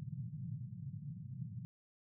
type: band-pass noise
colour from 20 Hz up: pink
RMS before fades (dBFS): -45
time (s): 0-1.65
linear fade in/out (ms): 0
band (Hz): 110 to 170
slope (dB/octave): 48
effects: none